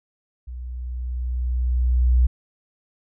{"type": "tone with level ramp", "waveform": "sine", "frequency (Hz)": 61.74, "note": "B1", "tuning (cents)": 0, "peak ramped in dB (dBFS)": [-31, -12], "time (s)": [0.47, 2.27], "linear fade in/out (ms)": 10, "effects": []}